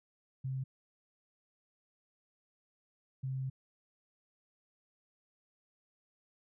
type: tone bursts at uneven times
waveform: sine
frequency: 132.1 Hz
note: C3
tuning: 17 cents sharp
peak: -34 dBFS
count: 2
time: 0.44-0.64 / 3.23-3.5 s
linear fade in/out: 10 ms
effects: none